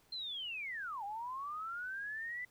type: linear two-way sweep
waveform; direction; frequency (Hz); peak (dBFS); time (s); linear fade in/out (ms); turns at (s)
sine; down then up; 4186 to 785 to 2007; -39; 0.12-2.45; 5; 1.04
effects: pink hiss -69 dBFS RMS until 2.5 s